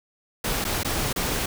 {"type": "noise with dropouts", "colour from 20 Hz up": "pink", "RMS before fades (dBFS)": -26, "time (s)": [0.44, 1.46], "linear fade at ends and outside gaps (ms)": 5, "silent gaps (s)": [[0.643, 0.649], [0.833, 0.847], [1.129, 1.16]], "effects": []}